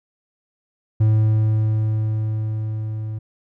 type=tone with level ramp; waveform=triangle; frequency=108.7 Hz; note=A2; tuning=21 cents flat; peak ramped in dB=-10 to -23 dBFS; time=1-3.19 s; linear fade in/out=10 ms; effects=none